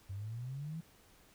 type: exponential sweep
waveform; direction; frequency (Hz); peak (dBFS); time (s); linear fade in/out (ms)
sine; up; 93.7 to 167.9; -39; 0.09-0.81; 10
effects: pink hiss -64 dBFS RMS until 1.34 s